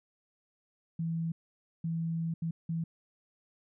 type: tone bursts at uneven times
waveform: sine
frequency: 164.81 Hz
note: E3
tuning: in tune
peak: -30 dBFS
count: 4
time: 0.99-1.32 / 1.84-2.34 / 2.42-2.51 / 2.69-2.84 s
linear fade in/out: 5 ms
effects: none